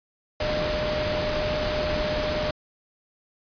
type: tone in noise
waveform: sine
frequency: 607 Hz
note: D#5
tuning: 43 cents flat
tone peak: -26 dBFS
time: 0.4-2.51 s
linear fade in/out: 5 ms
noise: pink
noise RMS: -28 dBFS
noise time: 0.4-2.51 s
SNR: -1 dB
effects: resampled to 11025 Hz